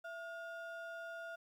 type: ring-modulated tone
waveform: triangle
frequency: 1048 Hz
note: C6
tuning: 2 cents sharp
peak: -39 dBFS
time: 0.04-1.36 s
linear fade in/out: 10 ms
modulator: 381 Hz
effects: 12-bit